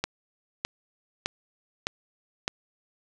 click train, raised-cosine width 0.2 ms, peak -9 dBFS, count 5, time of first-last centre 0.04-2.479 s, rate 1.64 Hz, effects none

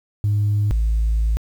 sine tone pair in turn, 103.5 / 54.86 Hz, G#2 / A1, -5 / -4 cents, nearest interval major seventh, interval 1099 cents, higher first, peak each -14 dBFS, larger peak neither, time 0.24-0.71 / 0.71-1.37 s, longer second, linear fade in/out 0 ms, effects tanh soft clip ceiling -13 dBFS + 8-bit

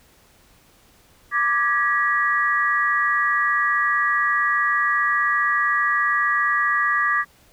sine chord, G# diminished, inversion second, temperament equal with one note detuned, 1174.7 / 1661.2 / 1926 Hz, D6 / G#6 / B6, 0 / 0 / -44 cents, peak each -21 / -22 / -22 dBFS, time 1.31-7.25 s, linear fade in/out 50 ms, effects pink hiss -55 dBFS RMS until 7.52 s

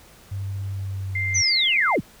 sine tone with pitch glide, 98 to 95.76 Hz, G2 to G2, 0 to -40 cents, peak -26 dBFS, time 0.31-1.42 s, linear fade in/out 10 ms, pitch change -40 cents, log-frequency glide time 0.68-1.19 s
sine tone, 2093 Hz, C7, in tune, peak -23 dBFS, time 1.15-1.96 s, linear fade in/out 5 ms
sine linear sweep, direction down, 6272 to 45.75 Hz, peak -18 dBFS, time 1.34-2.01 s, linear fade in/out 20 ms
effects pink hiss -50 dBFS RMS until 2.2 s

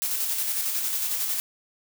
blue noise with tremolo, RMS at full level -26 dBFS, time 0.02-1.4 s, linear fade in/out 0 ms, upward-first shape square, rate 11 Hz, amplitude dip 30%, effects none

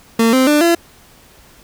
30% pulse tone with pitch steps, 227.8 / 260.2 / 297.1 / 339.3 Hz, A#3 / C4 / D4 / F4, -40 / -9 / +20 / -50 cents, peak -7 dBFS, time 0.19-0.75 s, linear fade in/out 5 ms, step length 140 ms, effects pink hiss -46 dBFS RMS until 1.63 s

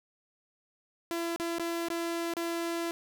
sawtooth tone with dropouts, 337.3 Hz, E4, 40 cents sharp, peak -27 dBFS, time 1.11-2.91 s, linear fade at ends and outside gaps 0 ms, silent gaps 1.361-1.399 / 1.584-1.596 / 1.885-1.902 / 2.337-2.368 s, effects none

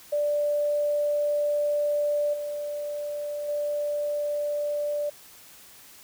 sine tone with level steps, 587.3 Hz, D5, in tune, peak -22 / -29 / -25 dBFS, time 0.12-5.1 s, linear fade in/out 10 ms, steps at 2.33 / 3.48 s, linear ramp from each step 10 ms, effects white hiss -50 dBFS RMS until 6.03 s

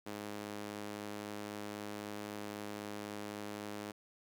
sawtooth tone with high-pass filter, 103.83 Hz, G#2, in tune, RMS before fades -44 dBFS, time 0.06-3.92 s, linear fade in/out 10 ms, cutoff 270 Hz, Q 1, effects none

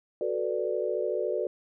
sine chord, B minor seventh, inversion second, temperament equal, 370 / 440 / 493.9 / 587.3 Hz, F#4 / A4 / B4 / D5, 0 / 0 / 0 / 0 cents, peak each -32 dBFS, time 0.21-1.47 s, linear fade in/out 2 ms, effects none

